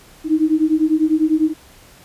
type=beating tone pair; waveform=sine; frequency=308.2 / 318.2 Hz; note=D#4 / D#4; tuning=-16 / +39 cents; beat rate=10 Hz; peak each=-16 dBFS; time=0.24-1.54 s; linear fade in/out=50 ms; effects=pink hiss -46 dBFS RMS until 2.04 s + resampled to 32000 Hz